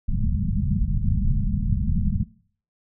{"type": "low-pass noise", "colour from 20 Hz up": "pink", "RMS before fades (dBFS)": -22, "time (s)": [0.08, 2.24], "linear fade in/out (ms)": 10, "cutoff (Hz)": 220, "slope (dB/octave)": 96, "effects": ["noise-tail reverb RT60 0.5 s tail -20 dB re dry"]}